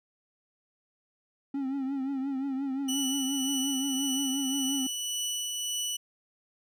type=tone with vibrato; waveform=triangle; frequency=270.5 Hz; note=C#4; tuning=42 cents flat; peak=-27 dBFS; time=1.54-4.87 s; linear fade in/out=5 ms; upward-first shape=triangle; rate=5.7 Hz; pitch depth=79 cents each way
type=tone with tremolo; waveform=20% pulse; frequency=2960 Hz; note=F#7; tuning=in tune; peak=-24 dBFS; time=2.88-5.97 s; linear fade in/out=10 ms; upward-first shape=triangle; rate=1.8 Hz; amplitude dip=30%
effects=none